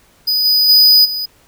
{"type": "tone with level steps", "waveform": "square", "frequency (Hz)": 4971, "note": "D#8", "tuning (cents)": -2, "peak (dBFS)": [-13, -10, -6, -19], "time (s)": [0.27, 1.26], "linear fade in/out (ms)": 10, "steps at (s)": [0.44, 0.68, 1.04], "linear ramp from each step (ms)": 20, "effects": ["pink hiss -51 dBFS RMS until 1.47 s"]}